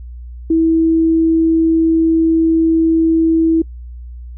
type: tone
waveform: sine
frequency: 325.5 Hz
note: E4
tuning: 22 cents flat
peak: -9 dBFS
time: 0.5-3.62 s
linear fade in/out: 5 ms
effects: noise-tail reverb RT60 0.1 s tail -25 dB re dry + added 60 Hz sine -28 dBFS peak until 4.37 s